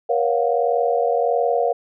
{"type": "chord", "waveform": "sine", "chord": "Gb major seventh", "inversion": "first", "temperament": "equal with one note detuned", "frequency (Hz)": [475.1, 554.4, 698.5, 740], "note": ["Bb4", "Db5", "F5", "Gb5"], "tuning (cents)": [33, 0, 0, 0], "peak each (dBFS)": [-20, -23, -21, -26], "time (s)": [0.09, 1.73], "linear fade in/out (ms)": 10, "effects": []}